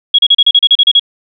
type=tone bursts; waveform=sine; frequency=3322 Hz; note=G#7; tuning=in tune; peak=-3 dBFS; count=11; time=0.14-0.996 s; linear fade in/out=5 ms; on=46 ms; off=35 ms; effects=none